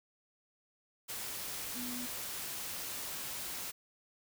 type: tone in noise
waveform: sine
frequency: 246.9 Hz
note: B3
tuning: in tune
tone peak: -41 dBFS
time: 1.75-2.07 s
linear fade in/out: 20 ms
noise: white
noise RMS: -41 dBFS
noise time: 1.08-3.72 s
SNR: -3 dB
effects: none